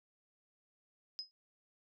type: tone with exponential decay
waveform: sine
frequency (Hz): 5060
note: D#8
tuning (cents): +28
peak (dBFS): -35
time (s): 1.19-1.31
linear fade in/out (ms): 0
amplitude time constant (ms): 25
effects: none